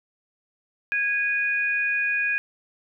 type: tone pair together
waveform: sine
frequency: 1649 / 2467 Hz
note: G#6 / D#7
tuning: -13 / -15 cents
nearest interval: perfect fifth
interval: 698 cents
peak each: -24 dBFS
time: 0.92-2.38 s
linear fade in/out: 0 ms
effects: none